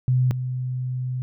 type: tone pair in turn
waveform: sine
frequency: 127.1 / 127.1 Hz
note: C3 / C3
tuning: -50 / -50 cents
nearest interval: unison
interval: 0 cents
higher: neither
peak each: -16 / -24 dBFS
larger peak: first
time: 0.08-0.31 / 0.31-1.22 s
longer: second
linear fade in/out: 0 ms
effects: none